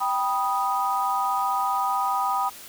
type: chord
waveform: sine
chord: G augmented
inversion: none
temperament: equal with one note detuned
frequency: 784 / 979.8 / 1244.5 Hz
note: G5 / B5 / D#6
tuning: 0 / -14 / 0 cents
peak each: -26 dBFS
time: 0-2.5 s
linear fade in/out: 20 ms
effects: white hiss -43 dBFS RMS until 2.68 s